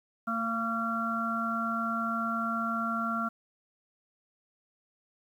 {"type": "harmonic tone with a mistuned harmonic", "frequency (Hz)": 228.6, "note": "A#3", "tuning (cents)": -34, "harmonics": [1, 3, 5, 6], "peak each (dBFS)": [-33, -38, -37, -31], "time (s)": [0.27, 3.29], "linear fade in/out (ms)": 10, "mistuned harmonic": 1, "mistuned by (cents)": -17, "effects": ["10-bit"]}